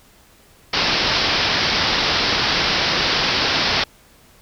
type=low-pass noise; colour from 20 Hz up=white; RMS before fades=-19 dBFS; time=0.73-3.84 s; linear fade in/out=5 ms; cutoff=5400 Hz; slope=96 dB/octave; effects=pink hiss -51 dBFS RMS until 4.41 s